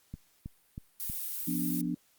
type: click train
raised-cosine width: 5 ms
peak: -27 dBFS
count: 4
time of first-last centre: 0.14-1.098 s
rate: 3.13 Hz
type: noise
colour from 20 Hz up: violet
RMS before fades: -36 dBFS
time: 1-1.81 s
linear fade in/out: 0 ms
type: chord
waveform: sine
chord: B diminished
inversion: second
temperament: equal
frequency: 174.61 / 246.9 / 293.7 Hz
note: F3 / B3 / D4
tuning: 0 / 0 / 0 cents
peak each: -34 dBFS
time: 1.47-1.95 s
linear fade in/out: 10 ms
effects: white hiss -67 dBFS RMS until 2.18 s + Opus 48 kbps